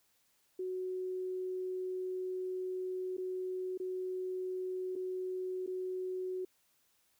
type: tone with dropouts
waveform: sine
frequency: 370 Hz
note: F#4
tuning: in tune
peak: -35 dBFS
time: 0.59-6.45 s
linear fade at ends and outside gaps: 5 ms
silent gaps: 3.169-3.18 / 3.776-3.799 / 4.955-4.96 / 5.664-5.674 s
effects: white hiss -73 dBFS RMS until 7.19 s